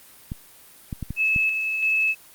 clicks, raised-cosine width 5 ms, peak -17 dBFS, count 5, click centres 0.319 / 0.928 / 1.027 / 1.106 / 1.362 s
sine tone with tremolo, 2600 Hz, E7, 24 cents flat, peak -18 dBFS, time 1.16-2.15 s, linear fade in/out 50 ms, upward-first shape square, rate 1.5 Hz, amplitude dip 40%
effects white hiss -49 dBFS RMS until 2.34 s + Opus 32 kbps

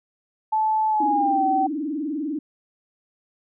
sine tone with pitch glide, 870 to 766.2 Hz, A5 to G5, -20 to -40 cents, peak -18 dBFS, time 0.52-1.67 s, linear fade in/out 10 ms, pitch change -220 cents, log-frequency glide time 0.89-1.45 s
sine tone with vibrato, 297.9 Hz, D4, 25 cents sharp, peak -24 dBFS, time 1-2.39 s, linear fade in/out 5 ms, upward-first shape triangle, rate 20 Hz, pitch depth 200 cents each way
effects none

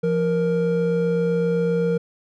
triangle tone pair together, 171.97 / 468.2 Hz, F3 / A#4, -26 / +8 cents, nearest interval octave + perfect fourth, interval 1734 cents, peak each -20 / -18 dBFS, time 0.03-1.98 s, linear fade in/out 10 ms, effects none

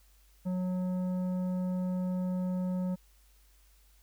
sine tone with tanh clipping, 182.8 Hz, F#3, 21 cents flat, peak -31 dBFS, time 0.45-2.96 s, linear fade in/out 20 ms, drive 10 dB, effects added 50 Hz sine -60 dBFS peak until 4.02 s + white hiss -67 dBFS RMS until 4.02 s

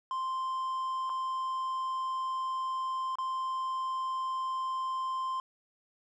triangle tone with dropouts, 1045 Hz, C6, 2 cents flat, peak -29 dBFS, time 0.11-5.4 s, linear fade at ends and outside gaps 1 ms, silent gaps 1.095-1.099 / 3.155-3.185 s, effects resampled to 22050 Hz

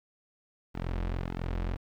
sawtooth tone with flanger, 43.66 Hz, F1, in tune, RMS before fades -33 dBFS, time 0.74-1.77 s, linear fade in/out 20 ms, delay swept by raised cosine 1.7 to 7.7 ms, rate 1.7 Hz, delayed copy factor -0.7, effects low-pass 3000 Hz 12 dB/octave + 10-bit

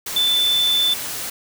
sine tone in noise, 3519 Hz, A7, in tune, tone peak -15 dBFS, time 0.16-0.94 s, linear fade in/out 5 ms, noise white, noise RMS -28 dBFS, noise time 0.06-1.3 s, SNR +10 dB, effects none

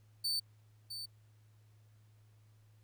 40% pulse tone with echo, 4537 Hz, C#8, 39 cents sharp, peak -31 dBFS, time 0.24-0.4 s, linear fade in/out 10 ms, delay 660 ms, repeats 1, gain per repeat -9 dB, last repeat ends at 1.06 s, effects added 107 Hz sine -61 dBFS peak until 2.83 s + pink hiss -75 dBFS RMS until 2.83 s

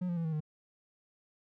triangle tone with pitch steps, 180.8 / 173.43 / 166.37 / 159.59 / 153.09 Hz, F#3 / F3 / E3 / D#3 / D#3, -40 / -12 / +16 / +44 / -28 cents, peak -29 dBFS, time 0.01-0.405 s, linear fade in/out 10 ms, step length 79 ms, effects none

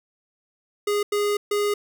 square tone bursts at uneven times, 412.2 Hz, G#4, 13 cents flat, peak -21 dBFS, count 3, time 0.87-1.03 / 1.12-1.37 / 1.51-1.74 s, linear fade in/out 5 ms, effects none

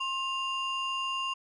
triangle ring-modulated tone, 1928 Hz, B6, 42 cents flat, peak -25 dBFS, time 0-1.34 s, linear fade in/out 10 ms, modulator 866 Hz, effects resampled to 22050 Hz

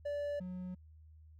triangle tone pair in turn, 580 / 182.24 Hz, D5 / F#3, -22 / -26 cents, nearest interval octave + minor sixth, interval 2004 cents, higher first, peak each -33 / -38 dBFS, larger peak first, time 0.05-0.4 / 0.4-0.75 s, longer neither, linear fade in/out 10 ms, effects added 78 Hz sine -55 dBFS peak until 1.39 s

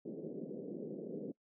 white band-pass noise, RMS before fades -44 dBFS, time 0.05-1.32 s, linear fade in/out 5 ms, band 160 to 490 Hz, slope 48 dB/octave, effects noise-tail reverb RT60 0.1 s tail -23 dB re dry

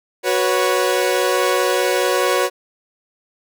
sawtooth chord, F# suspended fourth, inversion none, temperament equal with one note detuned, 370 / 489.6 / 554.4 Hz, F#4 / B4 / C#5, 0 / -15 / 0 cents, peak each -16 dBFS, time 0.23-2.5 s, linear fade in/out 50 ms, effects none

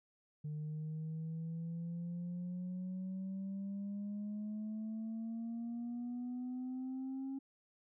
sine exponential sweep, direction up, 150 to 271 Hz, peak -37 dBFS, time 0.44-7.39 s, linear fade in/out 10 ms, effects tanh soft clip ceiling -37 dBFS

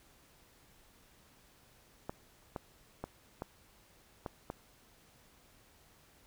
clicks, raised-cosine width 1 ms, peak -24 dBFS, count 6, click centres 2.095 / 2.562 / 3.04 / 3.421 / 4.262 / 4.501 s, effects pink hiss -64 dBFS RMS until 6.26 s

